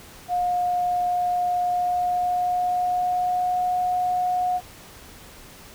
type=tone with pitch glide; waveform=sine; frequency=715 to 725.4 Hz; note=F5 to F#5; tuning=+41 to -34 cents; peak=-20 dBFS; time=0.28-4.61 s; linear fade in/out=50 ms; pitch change=+25 cents; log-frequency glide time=1.67-3.6 s; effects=pink hiss -45 dBFS RMS until 5.74 s